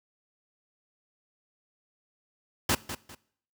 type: noise with echo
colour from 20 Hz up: pink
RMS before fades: -24 dBFS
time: 2.69-2.75 s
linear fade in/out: 5 ms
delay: 200 ms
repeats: 2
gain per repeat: -11 dB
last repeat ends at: 3.15 s
effects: noise-tail reverb RT60 0.6 s tail -20 dB re dry + high-pass 80 Hz 12 dB/octave